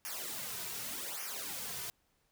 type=noise with flanger; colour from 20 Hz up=white; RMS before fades=-41 dBFS; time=0.05-1.9 s; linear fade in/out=0 ms; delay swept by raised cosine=0.25 to 3.65 ms; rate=0.85 Hz; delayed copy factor=-0.85; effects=pink hiss -75 dBFS RMS until 2.31 s